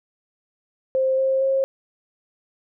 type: tone with pitch steps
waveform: sine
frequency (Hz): 526 / 531.5 / 537.1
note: C5 / C5 / C5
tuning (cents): +9 / +27 / +45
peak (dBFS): -17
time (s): 0.95-1.64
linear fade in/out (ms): 0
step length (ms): 230
effects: none